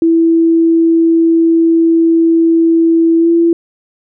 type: tone with pitch glide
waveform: sine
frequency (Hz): 330 to 336.4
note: E4 to E4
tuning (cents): +2 to +35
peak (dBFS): -6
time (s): 0.02-3.53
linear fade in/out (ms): 2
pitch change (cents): +33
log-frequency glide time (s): 3.18-3.29
effects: none